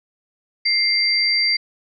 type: tone pair together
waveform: sine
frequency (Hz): 2100 / 4699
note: C7 / D8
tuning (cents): +6 / 0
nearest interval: octave + major second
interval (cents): 1394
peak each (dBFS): -20 / -17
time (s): 0.65-1.57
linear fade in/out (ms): 10
effects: none